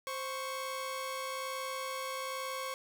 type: tone pair together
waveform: sawtooth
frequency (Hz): 523.3 / 1107.7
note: C5 / C#6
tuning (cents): 0 / -2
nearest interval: octave + minor second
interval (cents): 1298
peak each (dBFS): -36 / -35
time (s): 0.07-2.74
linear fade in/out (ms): 0
effects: none